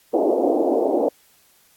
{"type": "band-pass noise", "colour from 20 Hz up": "pink", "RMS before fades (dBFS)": -19, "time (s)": [0.13, 1.09], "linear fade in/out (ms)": 10, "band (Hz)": [280, 740], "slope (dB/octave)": 48, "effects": ["white hiss -57 dBFS RMS until 1.76 s", "AAC 64 kbps"]}